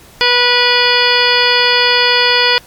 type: harmonic tone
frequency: 488.7 Hz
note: B4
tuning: 18 cents flat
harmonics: 1 / 2 / 3 / 4 / 5 / 6 / 7 / 9 / 10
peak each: -17 / -17 / -17 / -17 / -17 / -17 / -17 / -17 / -17 dBFS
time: 0.21-2.58 s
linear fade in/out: 0 ms
effects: pink hiss -41 dBFS RMS until 2.66 s + MP3 96 kbps